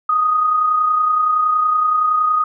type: tone with amplitude modulation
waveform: sine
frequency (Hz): 1244.5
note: D#6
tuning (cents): 0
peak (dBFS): -11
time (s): 0.09-2.44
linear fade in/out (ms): 5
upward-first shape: sine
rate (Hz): 30.7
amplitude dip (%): 40
effects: none

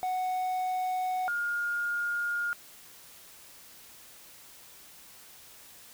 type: tone pair in turn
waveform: triangle / sine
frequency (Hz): 740 / 1418.9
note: F#5 / F6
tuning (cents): 0 / +27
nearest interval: major seventh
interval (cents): 1127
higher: second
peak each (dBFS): -26 / -28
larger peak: first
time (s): 0.03-1.28 / 1.28-2.53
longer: neither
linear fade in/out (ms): 0
effects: white hiss -52 dBFS RMS until 5.93 s

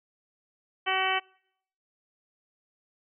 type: harmonic tone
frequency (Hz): 378.8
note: F#4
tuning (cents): +41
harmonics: 1 / 2 / 3 / 4 / 5 / 6 / 7 / 8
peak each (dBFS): -36 / -30 / -32 / -34 / -33 / -33 / -34 / -32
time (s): 0.86-1.2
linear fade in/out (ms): 20
effects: noise-tail reverb RT60 0.7 s tail -25 dB re dry

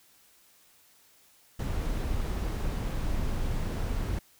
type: noise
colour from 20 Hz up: brown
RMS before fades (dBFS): -30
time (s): 1.59-4.19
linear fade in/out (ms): 5
effects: white hiss -61 dBFS RMS until 4.39 s

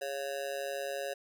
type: tone with amplitude modulation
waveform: square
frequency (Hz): 554.4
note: C#5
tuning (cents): 0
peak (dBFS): -31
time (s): 0.01-1.14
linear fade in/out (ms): 10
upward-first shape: sine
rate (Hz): 143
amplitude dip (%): 100
effects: none

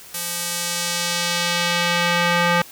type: tone with band-pass filter sweep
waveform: square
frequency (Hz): 173.4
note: F3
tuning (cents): -12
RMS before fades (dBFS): -21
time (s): 0.14-2.62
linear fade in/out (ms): 5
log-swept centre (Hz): 12000 to 1600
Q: 0.79
effects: white hiss -42 dBFS RMS until 2.71 s

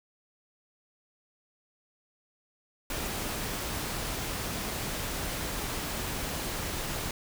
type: noise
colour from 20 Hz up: pink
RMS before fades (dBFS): -34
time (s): 2.9-7.11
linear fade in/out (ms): 2
effects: none

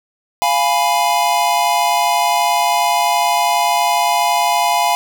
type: chord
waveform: square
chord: F diminished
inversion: none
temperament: equal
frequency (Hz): 698.5 / 830.6 / 987.8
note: F5 / Ab5 / Cb6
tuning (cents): 0 / 0 / 0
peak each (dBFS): -18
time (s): 0.42-4.95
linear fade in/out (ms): 0
effects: none

